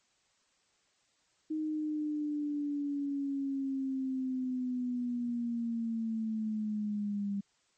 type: linear sweep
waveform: sine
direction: down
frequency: 312.3 to 198.9 Hz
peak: -31 dBFS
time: 1.5-7.41 s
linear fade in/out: 10 ms
effects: white hiss -72 dBFS RMS until 7.77 s + MP3 32 kbps